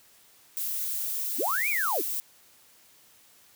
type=noise; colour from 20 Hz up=violet; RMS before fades=-31 dBFS; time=0.57-2.2 s; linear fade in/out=0 ms
type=linear two-way sweep; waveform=sine; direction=up then down; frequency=200.9 to 2489 to 239.3 Hz; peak=-26 dBFS; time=1.38-2.02 s; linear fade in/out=20 ms; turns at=1.69 s
effects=white hiss -58 dBFS RMS until 3.55 s + high-pass 60 Hz 12 dB/octave